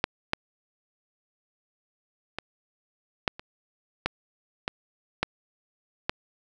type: clicks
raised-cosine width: 0.3 ms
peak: -6 / -7 / -15 / -6 / -23 / -8 / -11 / -7 / -8 dBFS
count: 9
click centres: 0.041 / 0.334 / 2.386 / 3.278 / 3.395 / 4.06 / 4.679 / 5.23 / 6.095 s
effects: none